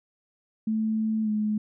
sine tone with pitch glide, 219.1 to 212.7 Hz, A3 to G#3, -7 to +42 cents, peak -23 dBFS, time 0.67-1.58 s, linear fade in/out 5 ms, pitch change -51 cents, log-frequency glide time 1.23-1.29 s, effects none

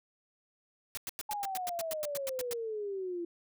white noise bursts, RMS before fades -38 dBFS, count 14, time 0.95-2.533 s, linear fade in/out 0 ms, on 23 ms, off 97 ms
sine exponential sweep, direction down, 854 to 338 Hz, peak -34 dBFS, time 1.29-3.25 s, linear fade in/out 5 ms
effects none

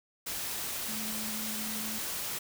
sine tone in noise, 217.1 Hz, A3, 23 cents flat, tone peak -40 dBFS, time 0.88-1.99 s, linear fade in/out 10 ms, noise white, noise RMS -36 dBFS, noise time 0.26-2.39 s, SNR -7 dB, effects none

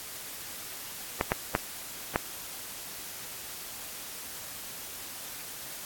clicks, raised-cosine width 0.5 ms, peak -9 dBFS, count 4, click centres 1.211 / 1.319 / 1.551 / 2.159 s, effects white hiss -41 dBFS RMS until 5.85 s + AAC 64 kbps

